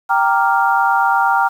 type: chord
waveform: sine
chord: G minor seventh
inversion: none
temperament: equal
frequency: 784 / 932.3 / 1174.7 / 1396.9 Hz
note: G5 / Bb5 / D6 / F6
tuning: 0 / 0 / 0 / 0 cents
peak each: -16 / -16 / -22 / -17 dBFS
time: 0.09-1.49 s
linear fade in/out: 20 ms
effects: 7-bit